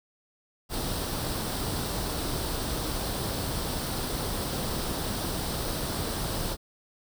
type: noise with comb filter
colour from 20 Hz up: pink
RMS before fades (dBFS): -31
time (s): 0.69-6.57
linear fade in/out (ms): 50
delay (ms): 0.22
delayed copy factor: +0.5
effects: none